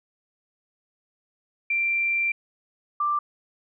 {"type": "tone pair in turn", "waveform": "sine", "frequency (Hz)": [2360, 1180], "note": ["D7", "D6"], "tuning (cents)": [8, 8], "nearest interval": "octave", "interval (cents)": 1200, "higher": "first", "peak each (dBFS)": -21, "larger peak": "neither", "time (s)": [[1.7, 2.32], [3, 3.19]], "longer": "first", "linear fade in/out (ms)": 5, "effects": []}